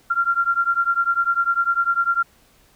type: beating tone pair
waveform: sine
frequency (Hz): 1376 / 1386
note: F6 / F6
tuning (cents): -26 / -14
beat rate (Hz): 10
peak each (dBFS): -20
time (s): 0.1-2.23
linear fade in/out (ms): 10
effects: pink hiss -56 dBFS RMS until 2.75 s